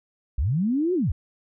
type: linear two-way sweep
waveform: sine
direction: up then down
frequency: 50.6 to 378.1 to 50.6 Hz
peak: -20 dBFS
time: 0.38-1.12 s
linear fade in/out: 5 ms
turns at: 0.94 s
effects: none